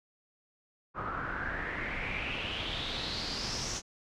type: noise with low-pass filter sweep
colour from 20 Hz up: pink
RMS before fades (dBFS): -36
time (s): 0.94-3.82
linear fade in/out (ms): 50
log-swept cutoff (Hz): 1200 to 6300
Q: 5.6
effects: none